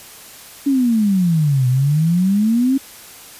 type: exponential two-way sweep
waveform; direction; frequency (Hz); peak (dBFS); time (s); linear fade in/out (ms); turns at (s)
sine; down then up; 285.2 to 124.1 to 275.2; -12; 0.66-2.78; 10; 1.68
effects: white hiss -39 dBFS RMS until 3.39 s + resampled to 32000 Hz